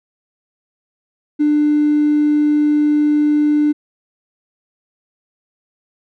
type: tone with hard clipping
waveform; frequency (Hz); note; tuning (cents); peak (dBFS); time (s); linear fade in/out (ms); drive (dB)
triangle; 297.7; D4; +24; -11; 1.39-3.73; 20; 3
effects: none